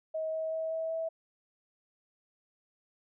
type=tone with pitch steps; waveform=sine; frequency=635 / 639 / 643.1 / 647.2 / 651.3 Hz; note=D#5 / D#5 / E5 / E5 / E5; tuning=+35 / +46 / -43 / -32 / -21 cents; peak=-31 dBFS; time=0.14-1.09 s; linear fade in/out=10 ms; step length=190 ms; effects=none